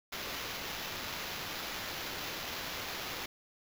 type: noise with sample-and-hold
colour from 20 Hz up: blue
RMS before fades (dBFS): -40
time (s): 0.12-3.26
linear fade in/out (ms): 5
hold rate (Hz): 8820
effects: none